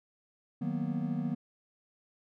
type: chord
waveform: triangle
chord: B major seventh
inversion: first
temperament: equal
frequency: 155.56 / 185 / 233.1 / 246.9 Hz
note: D#3 / F#3 / A#3 / B3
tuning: 0 / 0 / 0 / 0 cents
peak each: -34 / -35 / -34 / -34 dBFS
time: 0.61-1.35 s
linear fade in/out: 10 ms
effects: none